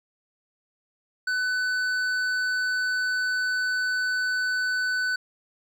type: tone with hard clipping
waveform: sine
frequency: 1500 Hz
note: F#6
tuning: 23 cents sharp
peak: -25 dBFS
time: 1.27-5.16 s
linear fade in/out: 5 ms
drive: 8 dB
effects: none